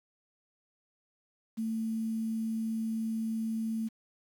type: tone with quantisation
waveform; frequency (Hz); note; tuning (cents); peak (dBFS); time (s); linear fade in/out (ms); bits
sine; 223; A3; +23; -30; 1.57-3.89; 20; 9
effects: none